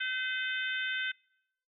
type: harmonic tone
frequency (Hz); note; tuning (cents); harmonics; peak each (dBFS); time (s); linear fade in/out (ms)
512; C5; -38; 3 / 4 / 5 / 6 / 7; -33 / -39 / -40 / -40 / -41; 0-1.12; 10
effects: noise-tail reverb RT60 0.8 s tail -26 dB re dry